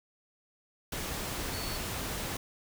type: tone in noise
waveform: sine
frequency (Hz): 4435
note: C#8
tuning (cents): 0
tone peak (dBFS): -42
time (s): 1.53-1.77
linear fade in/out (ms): 5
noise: pink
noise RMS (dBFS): -36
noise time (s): 0.92-2.37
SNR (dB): -9
effects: none